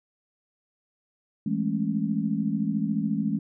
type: chord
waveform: sine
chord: A major seventh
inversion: second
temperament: just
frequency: 165 / 206.2 / 220 / 275 Hz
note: E3 / G#3 / A3 / C#4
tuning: +2 / -12 / 0 / -14 cents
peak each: -31 / -27 / -29 / -31 dBFS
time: 1.46-3.39 s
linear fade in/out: 5 ms
effects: none